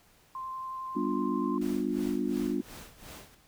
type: tone with vibrato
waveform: sine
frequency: 1046.5 Hz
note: C6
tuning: in tune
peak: -35 dBFS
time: 0.35-1.58 s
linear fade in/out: 2 ms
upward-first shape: sine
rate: 11 Hz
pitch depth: 8 cents each way
type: chord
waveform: sine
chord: G dominant seventh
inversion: none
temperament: just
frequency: 196 / 245 / 294 / 352.8 Hz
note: G3 / B3 / D4 / F4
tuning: 0 / -14 / +2 / +18 cents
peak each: -35 / -32 / -32 / -34 dBFS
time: 0.95-2.62 s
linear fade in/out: 20 ms
type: noise with tremolo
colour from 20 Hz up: pink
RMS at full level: -45 dBFS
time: 1.61-3.35 s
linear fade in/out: 5 ms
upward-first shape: sine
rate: 2.8 Hz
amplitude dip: 80%
effects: pink hiss -62 dBFS RMS until 3.47 s